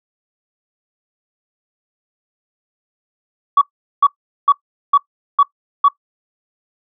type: tone bursts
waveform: sine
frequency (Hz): 1132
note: C#6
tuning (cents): +36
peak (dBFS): -5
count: 6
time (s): 3.57-5.884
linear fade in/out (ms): 5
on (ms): 44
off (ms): 410
effects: noise-tail reverb RT60 0.1 s tail -20 dB re dry + tanh soft clip ceiling -2 dBFS